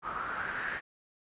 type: noise with low-pass filter sweep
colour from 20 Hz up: white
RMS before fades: -36 dBFS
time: 0.02-0.81 s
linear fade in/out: 50 ms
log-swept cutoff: 1200 to 1800 Hz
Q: 6.1
effects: resampled to 8000 Hz